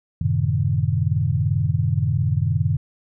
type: chord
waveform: sine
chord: F# diminished seventh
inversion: none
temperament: equal with one note detuned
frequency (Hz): 92.5 / 110 / 130.81 / 152.89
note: F#2 / A2 / C3 / Eb3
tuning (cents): 0 / 0 / 0 / -30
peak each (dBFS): -23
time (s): 0.21-2.77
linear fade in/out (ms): 5
effects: none